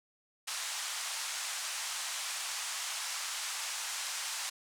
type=band-pass noise; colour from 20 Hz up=white; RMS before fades=-38 dBFS; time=0.47-4.5 s; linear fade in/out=10 ms; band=790 to 8900 Hz; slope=24 dB/octave; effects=none